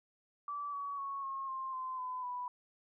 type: tone with pitch steps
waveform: sine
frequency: 1157 / 1131.2 / 1106 / 1081.4 / 1057.3 / 1033.8 / 1010.7 / 988.2 Hz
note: D6 / C#6 / C#6 / C#6 / C6 / C6 / B5 / B5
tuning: -26 / +35 / -4 / -43 / +18 / -21 / +40 / +1 cents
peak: -37 dBFS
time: 0.48-2.48 s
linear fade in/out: 2 ms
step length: 250 ms
effects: none